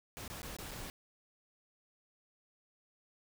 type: noise with dropouts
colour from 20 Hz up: pink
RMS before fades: -45 dBFS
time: 0.17-0.9 s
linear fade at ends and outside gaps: 0 ms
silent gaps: 0.278-0.3 / 0.418-0.43 / 0.566-0.586 / 0.711-0.715 s
effects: none